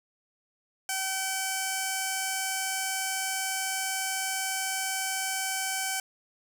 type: tone with notch filter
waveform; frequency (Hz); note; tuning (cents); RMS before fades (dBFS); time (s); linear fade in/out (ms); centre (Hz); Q
5% pulse; 766; G5; -40; -31; 0.89-6; 2; 3900; 1.6
effects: none